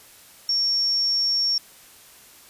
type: tone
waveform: sine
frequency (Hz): 5500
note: F8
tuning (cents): -27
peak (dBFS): -19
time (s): 0.49-1.58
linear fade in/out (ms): 2
effects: white hiss -49 dBFS RMS until 2.49 s + resampled to 32000 Hz